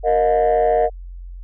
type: chord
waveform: sine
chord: Bb suspended fourth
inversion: none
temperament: equal with one note detuned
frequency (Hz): 466.2 / 622.3 / 716.8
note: Bb4 / Eb5 / F5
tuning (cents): 0 / 0 / +45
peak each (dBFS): -16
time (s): 0.03-0.9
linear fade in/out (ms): 50
effects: tanh soft clip ceiling -9 dBFS + added 44 Hz sine -31 dBFS peak until 1.43 s